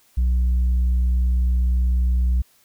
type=tone; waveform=sine; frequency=61.74 Hz; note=B1; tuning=in tune; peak=-13 dBFS; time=0.17-2.42 s; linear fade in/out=10 ms; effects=tanh soft clip ceiling -15 dBFS + white hiss -58 dBFS RMS until 2.64 s